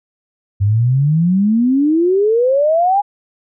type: exponential sweep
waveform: sine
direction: up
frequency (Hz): 96.8 to 830.6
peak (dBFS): -10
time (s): 0.6-3.02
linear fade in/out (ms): 20
effects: none